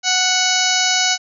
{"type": "harmonic tone with a mistuned harmonic", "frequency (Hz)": 739, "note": "F#5", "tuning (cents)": -2, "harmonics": [1, 2, 3, 4, 5, 6, 7, 8, 9], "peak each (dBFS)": [-23, -23, -23, -23, -23, -23, -23, -23, -23], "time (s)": [0.03, 1.18], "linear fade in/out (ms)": 50, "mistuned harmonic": 5, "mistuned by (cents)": 83, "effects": []}